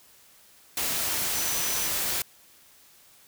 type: tone in noise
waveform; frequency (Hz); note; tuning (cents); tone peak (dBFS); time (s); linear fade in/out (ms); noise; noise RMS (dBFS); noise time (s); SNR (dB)
sine; 5970; F#8; +15; -33; 1.35-1.88; 2; white; -28; 0.77-2.22; -8
effects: white hiss -56 dBFS RMS until 3.27 s